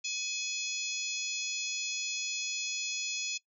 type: harmonic tone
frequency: 844 Hz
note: G#5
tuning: 28 cents sharp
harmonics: 3 / 4 / 5 / 6 / 7 / 8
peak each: -37 / -40 / -41 / -41 / -41 / -39 dBFS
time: 0.04-3.38 s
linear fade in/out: 10 ms
effects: noise-tail reverb RT60 0.1 s tail -20 dB re dry